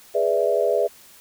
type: chord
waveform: sine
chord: E dominant seventh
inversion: first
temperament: equal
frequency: 415.3 / 493.9 / 587.3 / 659.3 Hz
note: G#4 / B4 / D5 / E5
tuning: 0 / 0 / 0 / 0 cents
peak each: -23 dBFS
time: 0.14-0.88 s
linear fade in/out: 20 ms
effects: white hiss -49 dBFS RMS until 1.2 s